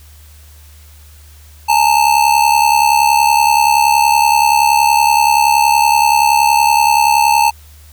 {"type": "ring-modulated tone", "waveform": "square", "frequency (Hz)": 880, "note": "A5", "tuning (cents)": 0, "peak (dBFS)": -6, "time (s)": [1.68, 7.51], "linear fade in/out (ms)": 20, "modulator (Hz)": 35.3, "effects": ["added 75 Hz sine -38 dBFS peak until 7.92 s", "white hiss -46 dBFS RMS until 7.92 s"]}